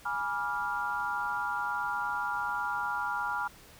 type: chord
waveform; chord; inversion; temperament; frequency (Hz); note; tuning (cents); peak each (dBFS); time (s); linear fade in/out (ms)
sine; G# diminished seventh; none; equal with one note detuned; 830.6 / 971.9 / 1174.7 / 1396.9; G#5 / B5 / D6 / F6; 0 / -28 / 0 / 0; -36 / -35 / -39 / -33; 0.05-3.48; 10
effects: pink hiss -54 dBFS RMS until 3.79 s